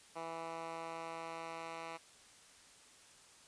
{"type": "tone with band-pass filter sweep", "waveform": "10% pulse", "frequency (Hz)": 164.81, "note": "E3", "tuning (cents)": 0, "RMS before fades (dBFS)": -45, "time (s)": [0.15, 1.98], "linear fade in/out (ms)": 20, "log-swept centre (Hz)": [1000, 1600], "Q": 0.94, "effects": ["white hiss -61 dBFS RMS until 3.47 s", "resampled to 22050 Hz"]}